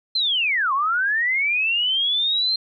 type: linear two-way sweep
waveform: sine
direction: down then up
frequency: 4186 to 1040 to 4186 Hz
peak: -18 dBFS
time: 0.15-2.56 s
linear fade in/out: 5 ms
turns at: 0.73 s
effects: none